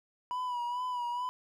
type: tone with vibrato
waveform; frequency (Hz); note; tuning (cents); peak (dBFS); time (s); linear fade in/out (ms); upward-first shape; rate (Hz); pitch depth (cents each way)
triangle; 981; B5; -12; -30; 0.31-1.29; 0; sine; 2.3; 45
effects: none